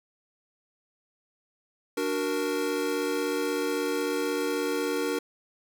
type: chord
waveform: square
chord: D augmented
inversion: none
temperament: equal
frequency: 293.7 / 370 / 466.2 Hz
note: D4 / F#4 / A#4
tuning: 0 / 0 / 0 cents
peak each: -32 / -33 / -30 dBFS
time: 1.97-5.19 s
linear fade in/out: 5 ms
effects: none